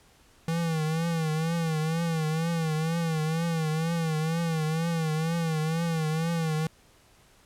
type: tone with vibrato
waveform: square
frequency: 161.8 Hz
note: E3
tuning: 32 cents flat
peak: -26 dBFS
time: 0.48-6.67 s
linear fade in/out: 2 ms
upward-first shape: triangle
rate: 2.1 Hz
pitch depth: 90 cents each way
effects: pink hiss -59 dBFS RMS until 7.45 s + low-pass 12000 Hz 12 dB/octave